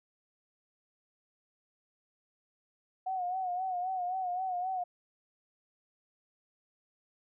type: tone with vibrato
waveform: sine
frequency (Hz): 735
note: F#5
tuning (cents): -12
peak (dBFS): -31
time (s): 3.06-4.84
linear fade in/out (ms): 10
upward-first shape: sine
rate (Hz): 3.8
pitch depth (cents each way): 63
effects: none